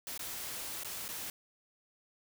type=noise with dropouts; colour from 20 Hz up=white; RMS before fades=-41 dBFS; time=0.07-1.3 s; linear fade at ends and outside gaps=1 ms; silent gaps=0.177-0.193 / 0.835-0.846 / 1.081-1.088 s; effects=none